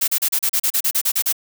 blue noise bursts, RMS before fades -18 dBFS, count 13, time 0.01-1.327 s, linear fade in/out 10 ms, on 69 ms, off 35 ms, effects none

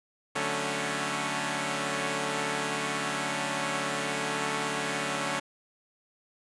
5% pulse chord, D major seventh, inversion none, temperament equal, 146.83 / 185 / 220 / 277.2 Hz, D3 / F#3 / A3 / C#4, 0 / 0 / 0 / 0 cents, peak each -23 / -26 / -23 / -22 dBFS, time 0.35-5.4 s, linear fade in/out 10 ms, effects resampled to 24000 Hz

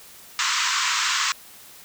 pink band-pass noise, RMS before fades -23 dBFS, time 0.39-1.32 s, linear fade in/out 0 ms, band 970 to 7800 Hz, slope 96 dB/octave, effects white hiss -46 dBFS RMS until 1.84 s

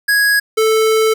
square tone pair in turn, 1661.2 / 440 Hz, G#6 / A4, 0 / 0 cents, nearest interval octave + major seventh, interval 2300 cents, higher first, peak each -11 dBFS, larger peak neither, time 0.08-0.4 / 0.57-1.14 s, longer second, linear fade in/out 10 ms, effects none

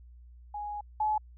sine tone pair in turn, 830.6 / 854.4 Hz, G#5 / G#5, 0 / +49 cents, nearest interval unison, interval 49 cents, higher second, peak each -34 / -25 dBFS, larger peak second, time 0.54-0.81 / 1-1.18 s, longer first, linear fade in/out 5 ms, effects added 60 Hz sine -49 dBFS peak until 1.37 s

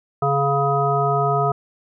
harmonic tone, 140 Hz, C#3, 18 cents sharp, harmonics 1 / 3 / 5 / 7 / 9, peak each -22 / -23 / -21 / -29 / -22 dBFS, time 0.22-1.52 s, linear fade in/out 5 ms, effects none

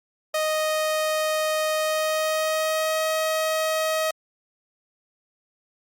sawtooth tone with pitch glide, 622.3 to 632.4 Hz, D#5 to D#5, 0 to +28 cents, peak -18 dBFS, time 0.34-4.11 s, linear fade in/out 5 ms, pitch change +28 cents, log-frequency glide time 1.75-3.04 s, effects Opus 48 kbps

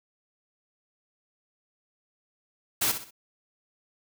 white noise with echo, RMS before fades -25 dBFS, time 2.81-2.92 s, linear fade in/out 10 ms, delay 63 ms, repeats 3, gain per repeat -9 dB, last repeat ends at 3.109 s, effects none

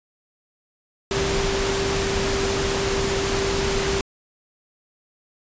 sine tone in noise, 392 Hz, G4, in tune, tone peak -24 dBFS, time 1.11-4.01 s, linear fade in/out 2 ms, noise pink, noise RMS -24 dBFS, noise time 1.11-4.01 s, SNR -3 dB, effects resampled to 16000 Hz

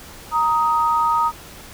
sine tone pair together, 932.3 / 1252 Hz, A#5 / D#6, 0 / +10 cents, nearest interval perfect fourth, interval 510 cents, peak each -18 dBFS, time 0.31-1.32 s, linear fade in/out 50 ms, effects pink hiss -40 dBFS RMS until 1.73 s

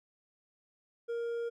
triangle tone with hard clipping, 467.9 Hz, A#4, 6 cents sharp, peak -34 dBFS, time 1.08-1.5 s, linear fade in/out 20 ms, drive 7 dB, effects none

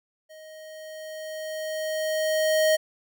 square tone with level ramp, 626 Hz, D#5, 10 cents sharp, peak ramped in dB -45 to -18 dBFS, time 0.29-2.77 s, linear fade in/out 20 ms, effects none

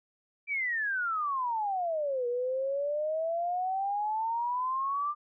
sine exponential two-way sweep, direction down then up, 2359 to 478 to 1197 Hz, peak -28 dBFS, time 0.47-5.15 s, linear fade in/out 50 ms, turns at 2.27 s, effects none

